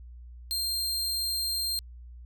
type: tone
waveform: sawtooth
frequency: 4186 Hz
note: C8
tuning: in tune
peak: -25 dBFS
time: 0.51-1.79 s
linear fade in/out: 0 ms
effects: added 60 Hz sine -43 dBFS peak until 2.25 s